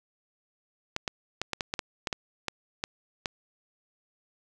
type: clicks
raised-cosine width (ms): 0.2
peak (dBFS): -12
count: 12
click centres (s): 0.964 / 1.078 / 1.416 / 1.533 / 1.608 / 1.739 / 1.792 / 2.072 / 2.128 / 2.483 / 2.839 / 3.258
effects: none